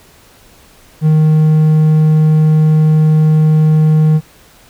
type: tone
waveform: triangle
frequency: 155.4 Hz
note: D#3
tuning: 2 cents flat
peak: -4 dBFS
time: 1.01-4.21 s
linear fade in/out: 50 ms
effects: pink hiss -44 dBFS RMS until 4.69 s